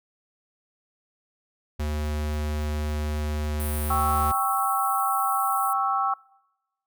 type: tone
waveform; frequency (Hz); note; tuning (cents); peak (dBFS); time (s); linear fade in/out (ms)
square; 75.3; D2; +44; -26; 1.79-4.32; 10
type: high-pass noise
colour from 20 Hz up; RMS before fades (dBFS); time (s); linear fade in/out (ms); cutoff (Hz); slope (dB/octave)
pink; -36; 3.6-5.73; 0; 8500; 96
type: chord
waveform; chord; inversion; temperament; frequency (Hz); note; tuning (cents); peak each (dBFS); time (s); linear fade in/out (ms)
sine; C# diminished; second; equal; 784 / 1108.7 / 1318.5; G5 / C#6 / E6; 0 / 0 / 0; -26; 3.9-6.14; 5
effects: noise-tail reverb RT60 1.0 s tail -25 dB re dry